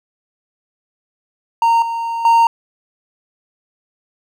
triangle tone with level steps, 923 Hz, A#5, 17 cents flat, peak -8 / -17 / -6 dBFS, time 1.62-2.47 s, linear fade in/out 2 ms, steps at 1.82 / 2.25 s, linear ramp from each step 2 ms, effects none

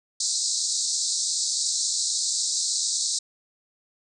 white band-pass noise, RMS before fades -26 dBFS, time 0.2-3.19 s, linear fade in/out 5 ms, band 3900 to 8400 Hz, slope 96 dB/octave, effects none

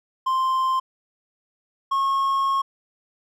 triangle tone pair in turn, 1046.5 / 1088.5 Hz, C6 / C#6, 0 / -32 cents, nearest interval minor second, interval 68 cents, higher second, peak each -17 dBFS, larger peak neither, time 0.26-0.8 / 1.91-2.62 s, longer second, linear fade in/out 10 ms, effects none

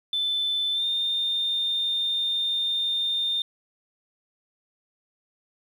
sine tone with pitch glide, 3522 to 3623 Hz, A7 to A7, +1 to +50 cents, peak -22 dBFS, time 0.13-3.42 s, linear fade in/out 2 ms, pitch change +49 cents, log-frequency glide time 0.73-0.85 s, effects tanh soft clip ceiling -18 dBFS + 9-bit

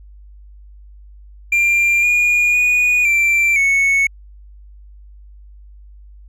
triangle tone with pitch steps, 2383 / 2436 / 2461 / 2350 / 2209 Hz, D7 / D#7 / D#7 / D7 / C#7, +25 / -37 / -20 / +1 / -7 cents, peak -10 dBFS, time 1.52-4.07 s, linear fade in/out 5 ms, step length 510 ms, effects added 50 Hz sine -38 dBFS peak until 6.28 s

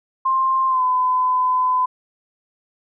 sine tone with pitch glide, 1054 to 1012.2 Hz, C6 to B5, +12 to +42 cents, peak -15 dBFS, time 0.25-1.86 s, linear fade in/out 10 ms, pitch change -70 cents, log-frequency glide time 0.68-0.83 s, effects none

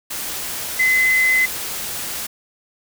sine tone in noise, 2037 Hz, C7, 47 cents flat, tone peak -13 dBFS, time 0.79-1.46 s, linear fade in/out 10 ms, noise white, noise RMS -27 dBFS, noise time 0.1-2.27 s, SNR +11 dB, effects none

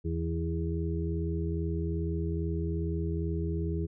harmonic tone with a mistuned harmonic, 82.41 Hz, E2, in tune, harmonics 1 / 2 / 4 / 5, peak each -31 / -34 / -37 / -38 dBFS, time 0.04-3.87 s, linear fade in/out 20 ms, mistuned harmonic 1, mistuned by -27 cents, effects none

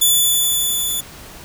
10% pulse tone with level ramp, 3473 Hz, A7, 23 cents flat, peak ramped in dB -3 to -12 dBFS, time 0.01-1.01 s, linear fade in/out 10 ms, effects pink hiss -38 dBFS RMS until 1.44 s

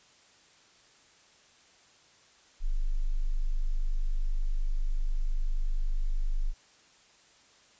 sine tone, 25.14 Hz, G0, 45 cents sharp, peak -24 dBFS, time 2.6-6.54 s, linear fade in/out 50 ms, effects white hiss -60 dBFS RMS until 7.79 s + resampled to 16000 Hz

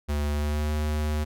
square tone with pitch glide, 73.42 to 75.7 Hz, D2 to D#2, 0 to -47 cents, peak -25 dBFS, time 0.08-1.25 s, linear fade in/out 20 ms, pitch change +53 cents, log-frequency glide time 0.3-0.72 s, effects none

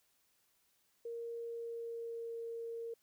sine tone with pitch glide, 466.2 to 461.6 Hz, A#4 to A#4, 0 to -17 cents, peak -40 dBFS, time 1.05-2.94 s, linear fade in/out 5 ms, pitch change -17 cents, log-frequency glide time 1.37-2.36 s, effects white hiss -75 dBFS RMS until 3.02 s

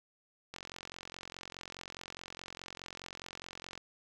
click train, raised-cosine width 0.2 ms, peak -26 dBFS, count 146, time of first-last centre 0.54-3.777 s, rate 44.8 Hz, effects 10-bit

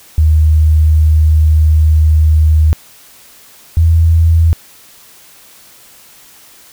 sine tone pair in turn, 77.78 / 82.13 Hz, D#2 / E2, 0 / -6 cents, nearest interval minor second, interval 94 cents, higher second, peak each -5 dBFS, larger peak neither, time 0.18-2.73 / 3.77-4.53 s, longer first, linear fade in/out 0 ms, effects white hiss -41 dBFS RMS until 6.72 s

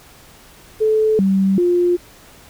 sine tone with pitch steps, 434.8 / 193.1 / 352.6 Hz, A4 / G3 / F4, -21 / -26 / +17 cents, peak -12 dBFS, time 0.8-1.97 s, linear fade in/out 20 ms, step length 390 ms, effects pink hiss -45 dBFS RMS until 2.49 s

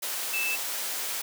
sine tone in noise, 2637 Hz, E7, in tune, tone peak -27 dBFS, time 0.33-0.56 s, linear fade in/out 10 ms, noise white, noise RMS -32 dBFS, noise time 0.02-1.22 s, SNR +2 dB, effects high-pass 400 Hz 12 dB/octave

